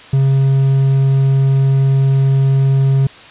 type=tone; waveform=triangle; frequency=135.5 Hz; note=C#3; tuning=39 cents flat; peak=-7 dBFS; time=0.13-3.07 s; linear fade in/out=5 ms; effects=white hiss -37 dBFS RMS until 3.3 s + resampled to 8000 Hz